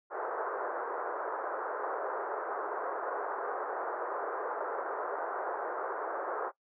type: band-pass noise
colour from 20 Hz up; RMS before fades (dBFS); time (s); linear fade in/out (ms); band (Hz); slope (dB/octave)
pink; -36; 0.1-6.52; 50; 390 to 1500; 48
effects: noise-tail reverb RT60 0.1 s tail -19 dB re dry